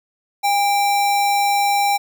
sine tone with sample-and-hold, 810 Hz, G#5, 43 cents flat, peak -14 dBFS, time 0.43-1.98 s, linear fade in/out 20 ms, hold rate 3150 Hz, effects none

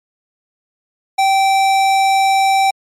sine tone with hard clipping, 777 Hz, G5, 16 cents flat, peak -12 dBFS, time 1.18-2.71 s, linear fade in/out 10 ms, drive 17 dB, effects MP3 64 kbps

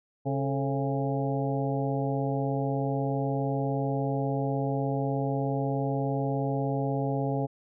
harmonic tone with a mistuned harmonic, 136.6 Hz, C#3, 25 cents flat, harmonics 1 / 2 / 3 / 4 / 5 / 6, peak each -29 / -32 / -34 / -35 / -36 / -37 dBFS, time 0.25-7.47 s, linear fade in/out 20 ms, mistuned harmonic 3, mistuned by +84 cents, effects none

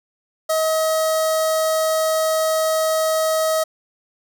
sawtooth tone with notch filter, 636 Hz, D#5, 38 cents sharp, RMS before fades -19 dBFS, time 0.49-3.64 s, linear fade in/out 10 ms, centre 2500 Hz, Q 0.94, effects none

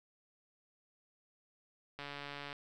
click train, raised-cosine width 0.3 ms, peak -28 dBFS, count 78, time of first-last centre 1.99-2.528 s, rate 143 Hz, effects none

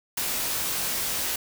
white noise with comb filter, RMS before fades -28 dBFS, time 0.17-1.36 s, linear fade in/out 5 ms, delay 19 ms, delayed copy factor -0.85, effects none

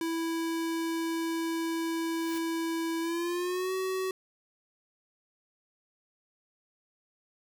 square tone with pitch glide, 329.6 to 376.4 Hz, E4 to F#4, 0 to +30 cents, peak -30 dBFS, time 0.01-4.11 s, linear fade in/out 2 ms, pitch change +230 cents, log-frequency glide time 3.01-3.73 s
white noise with exponential growth, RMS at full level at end -42 dBFS, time 2-2.38 s, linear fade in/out 0 ms, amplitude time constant 81 ms
effects none

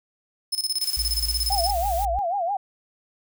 sawtooth tone with tremolo, 5200 Hz, E8, 24 cents flat, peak -19 dBFS, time 0.52-1.71 s, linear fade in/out 10 ms, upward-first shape square, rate 17 Hz, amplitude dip 80%
blue noise, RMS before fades -35 dBFS, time 0.81-2.05 s, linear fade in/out 0 ms
sine tone, 58.27 Hz, A#1, in tune, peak -27 dBFS, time 0.97-2.19 s, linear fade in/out 0 ms
sine tone with vibrato, 740 Hz, F#5, in tune, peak -22 dBFS, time 1.5-2.57 s, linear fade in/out 5 ms, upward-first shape sine, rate 6.1 Hz, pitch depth 180 cents each way
effects none

